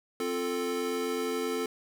square chord, F major, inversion second, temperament equal, 261.6 / 349.2 / 440 Hz, C4 / F4 / A4, 0 / 0 / 0 cents, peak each -36 / -37 / -32 dBFS, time 0.2-1.66 s, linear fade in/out 2 ms, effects none

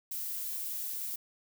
violet noise, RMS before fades -37 dBFS, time 0.11-1.16 s, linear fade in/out 5 ms, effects none

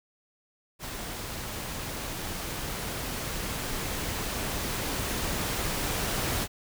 pink noise with level ramp, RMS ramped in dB -37 to -29 dBFS, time 0.79-6.48 s, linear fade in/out 50 ms, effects none

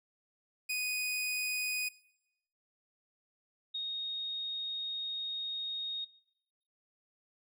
sawtooth / sine tone pair in turn, 2487 / 3726 Hz, D#7 / A#7, -1 / -2 cents, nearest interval perfect fifth, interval 699 cents, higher second, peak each -29 / -34 dBFS, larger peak first, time 0.69-1.89 / 3.74-6.05 s, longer second, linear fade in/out 10 ms, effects noise-tail reverb RT60 0.9 s tail -23 dB re dry

